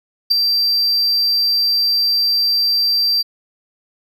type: tone with ADSR envelope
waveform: triangle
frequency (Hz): 4700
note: D8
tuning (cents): +1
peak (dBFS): -6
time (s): 0.3-3.23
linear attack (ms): 17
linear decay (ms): 4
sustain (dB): -6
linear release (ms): 22
effects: none